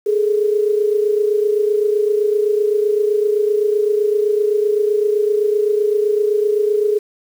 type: tone pair together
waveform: sine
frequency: 415.3 / 443.1 Hz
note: G#4 / A4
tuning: 0 / +12 cents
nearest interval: minor second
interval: 112 cents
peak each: -14 / -20 dBFS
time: 0.06-6.99 s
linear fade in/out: 10 ms
effects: 7-bit